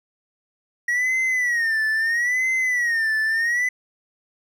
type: tone with vibrato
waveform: triangle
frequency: 1900 Hz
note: A#6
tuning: 33 cents sharp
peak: -17 dBFS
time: 0.88-3.69 s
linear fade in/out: 5 ms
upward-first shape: sine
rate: 0.76 Hz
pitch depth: 140 cents each way
effects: none